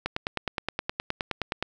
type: click train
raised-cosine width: 0.3 ms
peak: -11 dBFS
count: 16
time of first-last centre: 0.06-1.626 s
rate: 9.58 Hz
effects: none